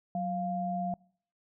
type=tone pair together; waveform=sine; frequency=185 / 698.5 Hz; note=F#3 / F5; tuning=0 / 0 cents; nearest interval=octave + major seventh; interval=2300 cents; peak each=-33 / -32 dBFS; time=0.15-0.94 s; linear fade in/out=2 ms; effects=noise-tail reverb RT60 0.6 s tail -26 dB re dry